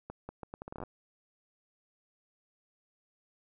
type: accelerating click train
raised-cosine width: 1 ms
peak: -27 dBFS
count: 13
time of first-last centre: 0.1-0.836 s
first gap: 190 ms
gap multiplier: 0.75
effects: none